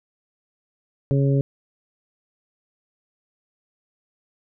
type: harmonic tone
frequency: 138.2 Hz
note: C#3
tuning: 5 cents flat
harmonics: 1 / 2 / 3 / 4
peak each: -17 / -25 / -26 / -30 dBFS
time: 1.11-1.41 s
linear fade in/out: 0 ms
effects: none